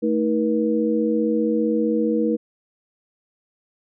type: tone cluster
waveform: sine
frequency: 221.3 / 316.5 / 478.4 Hz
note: A3 / D#4 / A#4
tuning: +10 / +30 / +45 cents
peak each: -22 dBFS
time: 0.02-2.37 s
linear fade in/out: 20 ms
effects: none